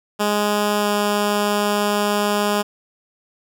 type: tone with pitch glide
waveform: 10% pulse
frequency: 207.7 to 206.4 Hz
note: G#3 to G#3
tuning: 0 to -10 cents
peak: -9 dBFS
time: 0.19-2.63 s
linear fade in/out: 20 ms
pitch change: -10 cents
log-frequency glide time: 0.8-0.86 s
effects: none